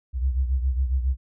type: beating tone pair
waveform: sine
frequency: 63.9 / 71.2 Hz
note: C2 / C#2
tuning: -40 / +47 cents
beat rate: 7.3 Hz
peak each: -21 / -28 dBFS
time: 0.13-1.17 s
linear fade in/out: 50 ms
effects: none